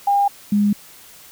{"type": "tone pair in turn", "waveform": "sine", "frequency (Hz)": [805, 205.5], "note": ["G5", "G#3"], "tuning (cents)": [46, -18], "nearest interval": "2 octaves", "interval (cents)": 2364, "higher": "first", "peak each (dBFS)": -13, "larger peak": "neither", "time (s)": [[0.07, 0.28], [0.52, 0.73]], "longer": "neither", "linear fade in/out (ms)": 5, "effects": ["white hiss -44 dBFS RMS until 1.31 s"]}